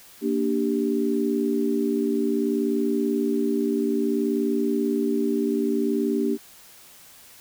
sine chord, G minor, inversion first, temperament equal, 233.1 / 293.7 / 392 Hz, Bb3 / D4 / G4, 0 / 0 / 0 cents, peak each -25 dBFS, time 0.21-6.38 s, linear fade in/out 50 ms, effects white hiss -49 dBFS RMS until 7.4 s

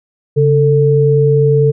sine tone pair together, 140 / 444.5 Hz, C#3 / A4, +18 / +18 cents, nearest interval octave + minor sixth, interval 2000 cents, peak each -10 dBFS, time 0.36-1.72 s, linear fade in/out 20 ms, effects none

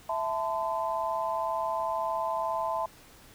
sine chord, A minor, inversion second, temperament equal with one note detuned, 659.3 / 880 / 1022 Hz, E5 / A5 / C6, 0 / 0 / -41 cents, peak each -32 dBFS, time 0.09-2.86 s, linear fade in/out 5 ms, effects pink hiss -54 dBFS RMS until 3.34 s

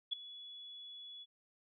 sine tone with ADSR envelope, 3400 Hz, G#7, 40 cents sharp, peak -30 dBFS, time 0.11-1.26 s, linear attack 21 ms, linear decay 5 ms, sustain -18 dB, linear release 39 ms, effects none

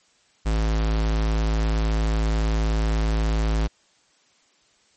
square tone, 54.2 Hz, A1, 25 cents flat, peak -20 dBFS, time 0.45-3.68 s, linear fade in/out 20 ms, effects white hiss -61 dBFS RMS until 4.96 s + MP3 32 kbps

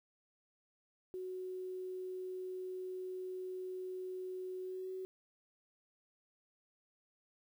sine tone with pitch glide, 370 to 374.9 Hz, F#4 to F#4, 0 to +23 cents, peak -40 dBFS, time 1.14-5.05 s, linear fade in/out 0 ms, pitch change +23 cents, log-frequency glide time 4.59-4.92 s, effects 11-bit

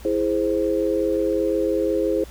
sine chord, E augmented, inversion none, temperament equal, 329.6 / 415.3 / 523.3 Hz, E4 / G#4 / B#4, 0 / 0 / 0 cents, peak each -23 dBFS, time 0.05-2.24 s, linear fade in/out 2 ms, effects added 60 Hz sine -39 dBFS peak until 2.3 s + pink hiss -46 dBFS RMS until 2.3 s

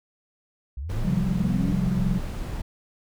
sine linear sweep, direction up, 58.27 to 293.7 Hz, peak -29 dBFS, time 0.77-1.73 s, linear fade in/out 5 ms
brown noise, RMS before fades -30 dBFS, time 0.89-2.62 s, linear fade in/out 10 ms
sine chord, C suspended fourth, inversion none, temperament equal, 130.81 / 174.61 / 196 Hz, C3 / F3 / G3, 0 / 0 / 0 cents, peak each -28 / -25 / -26 dBFS, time 1.04-2.19 s, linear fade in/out 10 ms
effects none

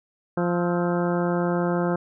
harmonic tone with a mistuned harmonic, 174.61 Hz, F3, in tune, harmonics 1 / 2 / 3 / 4 / 5 / 6 / 7 / 8 / 9, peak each -24 / -26 / -28 / -32 / -35 / -36 / -36 / -38 / -39 dBFS, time 0.37-1.96 s, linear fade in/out 5 ms, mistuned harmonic 7, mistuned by +91 cents, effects none

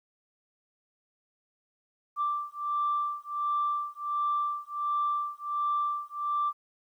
sine beating tone pair, 1174.7 / 1176.1 Hz, D6 / D6, 0 / +2 cents, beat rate 1.4 Hz, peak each -30 dBFS, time 2.16-6.53 s, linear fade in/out 50 ms, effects tanh soft clip ceiling -20 dBFS + 11-bit

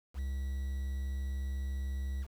triangle tone with quantisation, 67 Hz, C2, 42 cents sharp, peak -31 dBFS, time 0.14-2.27 s, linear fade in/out 50 ms, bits 9, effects none

